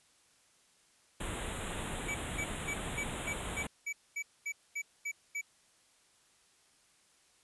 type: band-stop noise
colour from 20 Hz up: pink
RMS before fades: -39 dBFS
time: 1.2-3.67 s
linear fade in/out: 5 ms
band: 3800 to 7000 Hz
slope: 96 dB/octave
type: tone bursts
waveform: square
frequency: 2292 Hz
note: D7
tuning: 43 cents flat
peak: -35 dBFS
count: 12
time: 2.08-5.414 s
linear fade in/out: 10 ms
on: 67 ms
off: 230 ms
effects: white hiss -67 dBFS RMS until 7.43 s + resampled to 24000 Hz